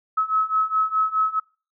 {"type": "beating tone pair", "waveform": "sine", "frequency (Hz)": [1286, 1290.8], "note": ["E6", "E6"], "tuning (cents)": [-43, -37], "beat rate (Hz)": 4.8, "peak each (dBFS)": [-23, -21], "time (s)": [0.17, 1.4], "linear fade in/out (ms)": 10, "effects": ["noise-tail reverb RT60 0.4 s tail -26 dB re dry"]}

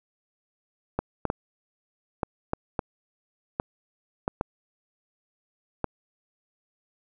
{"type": "clicks", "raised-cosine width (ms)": 1, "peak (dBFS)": -11, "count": 10, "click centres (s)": [0.99, 1.253, 1.301, 2.232, 2.534, 2.792, 3.599, 4.279, 4.411, 5.843], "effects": []}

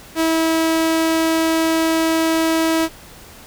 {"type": "tone", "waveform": "sawtooth", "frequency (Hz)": 324.2, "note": "E4", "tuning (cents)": -29, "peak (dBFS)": -11, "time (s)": [0.15, 2.89], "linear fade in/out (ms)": 50, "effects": ["pink hiss -41 dBFS RMS until 3.46 s"]}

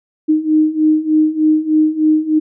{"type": "beating tone pair", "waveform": "sine", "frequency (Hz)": [307.9, 311.2], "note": ["D#4", "D#4"], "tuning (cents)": [-18, 0], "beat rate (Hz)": 3.3, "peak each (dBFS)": [-15, -12], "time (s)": [0.28, 2.4], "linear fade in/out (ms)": 20, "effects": []}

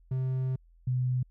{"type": "tone pair in turn", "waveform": ["triangle", "sine"], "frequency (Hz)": [130, 126.45], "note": ["C3", "B2"], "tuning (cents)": [-11, 41], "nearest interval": "unison", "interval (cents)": 48, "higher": "first", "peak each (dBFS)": -25, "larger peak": "neither", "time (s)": [[0.11, 0.56], [0.87, 1.23]], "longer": "first", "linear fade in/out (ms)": 5, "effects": ["added 42 Hz sine -56 dBFS peak until 1.3 s"]}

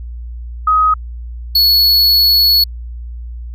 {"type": "tone pair in turn", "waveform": ["sine", "square"], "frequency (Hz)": [1260, 4390], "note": ["D#6", "C#8"], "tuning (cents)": [21, -18], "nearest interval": "octave + minor seventh", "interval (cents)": 2161, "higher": "second", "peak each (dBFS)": -8, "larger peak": "neither", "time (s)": [[0.67, 0.94], [1.55, 2.64]], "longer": "second", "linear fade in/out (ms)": 5, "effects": ["added 59 Hz sine -24 dBFS peak until 3.54 s"]}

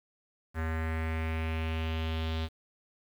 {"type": "tone with low-pass filter sweep", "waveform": "square", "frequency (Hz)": 80.4, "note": "E2", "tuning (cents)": -43, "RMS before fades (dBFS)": -32, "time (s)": [0.54, 2.49], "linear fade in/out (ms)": 50, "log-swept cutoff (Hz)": [1700, 3700], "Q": 3.4, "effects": ["9-bit"]}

